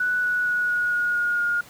sine tone with pitch steps, 1480 / 1470.6 / 1461.3 / 1452.1 / 1442.9 / 1433.7 / 1424.6 Hz, F#6 / F#6 / F#6 / F#6 / F#6 / F6 / F6, 0 / -11 / -22 / -33 / -44 / +45 / +34 cents, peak -20 dBFS, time 0-1.61 s, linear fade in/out 5 ms, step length 230 ms, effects pink hiss -47 dBFS RMS until 1.69 s + high-pass 100 Hz 12 dB/octave

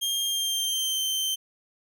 sawtooth tone with pitch glide, 3211 to 3111 Hz, G7 to G7, +41 to -14 cents, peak -22 dBFS, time 0.01-1.36 s, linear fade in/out 20 ms, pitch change -55 cents, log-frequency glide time 0.26-1 s, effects none

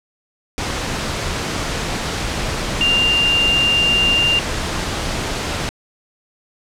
sine tone in noise, 2794 Hz, F7, in tune, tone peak -13 dBFS, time 2.81-4.39 s, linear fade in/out 0 ms, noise pink, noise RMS -22 dBFS, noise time 0.58-5.69 s, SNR +6 dB, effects low-pass 7000 Hz 12 dB/octave

